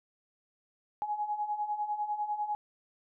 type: beating tone pair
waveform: sine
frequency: 830.6 / 840.6 Hz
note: G#5 / G#5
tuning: 0 / +21 cents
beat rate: 10 Hz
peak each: -37 / -32 dBFS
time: 1.02-2.55 s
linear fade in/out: 0 ms
effects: none